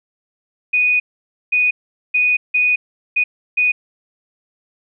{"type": "tone bursts at uneven times", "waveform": "sine", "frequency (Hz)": 2479, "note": "D#7", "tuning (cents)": -7, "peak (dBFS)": -12, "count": 6, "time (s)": [[0.73, 1], [1.52, 1.71], [2.14, 2.37], [2.54, 2.76], [3.16, 3.24], [3.57, 3.72]], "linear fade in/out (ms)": 10, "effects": []}